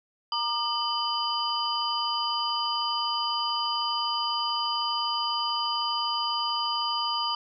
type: tone cluster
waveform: sine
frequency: 936 / 1203 / 3034 / 4822 Hz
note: A#5 / D6 / F#7 / D8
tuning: +7 / +41 / +43 / +45 cents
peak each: -31 dBFS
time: 0.32-7.35 s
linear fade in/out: 2 ms
effects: none